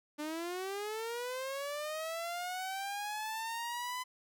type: linear sweep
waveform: sawtooth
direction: up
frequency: 293.7 to 1013 Hz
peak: -33 dBFS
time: 0.18-4.04 s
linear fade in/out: 20 ms
effects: none